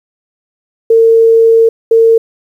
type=tone pair in turn; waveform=sine; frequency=454.1 / 454.1 Hz; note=A#4 / A#4; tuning=-45 / -45 cents; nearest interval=unison; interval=0 cents; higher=neither; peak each=-3 dBFS; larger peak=neither; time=0.9-1.69 / 1.91-2.18 s; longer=first; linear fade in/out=5 ms; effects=7-bit